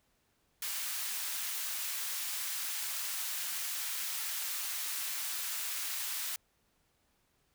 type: high-pass noise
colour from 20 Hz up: white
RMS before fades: -37 dBFS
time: 0.62-6.36 s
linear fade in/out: 2 ms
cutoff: 1200 Hz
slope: 12 dB/octave
effects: pink hiss -74 dBFS RMS until 7.54 s